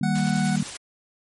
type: chord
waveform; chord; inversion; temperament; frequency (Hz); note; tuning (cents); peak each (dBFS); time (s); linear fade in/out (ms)
sine; Eb major; none; equal; 155.56 / 196 / 233.1; Eb3 / G3 / Bb3; 0 / 0 / 0; -25 / -23 / -26; 0.01-0.63; 5
type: tone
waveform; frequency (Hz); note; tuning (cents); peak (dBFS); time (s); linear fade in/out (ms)
25% pulse; 740; F#5; 0; -25; 0.03-0.56; 5
type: noise with tremolo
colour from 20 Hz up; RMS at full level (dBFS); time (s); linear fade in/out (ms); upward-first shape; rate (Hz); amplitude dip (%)
white; -34; 0.15-0.77; 5; square; 10; 25
effects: MP3 48 kbps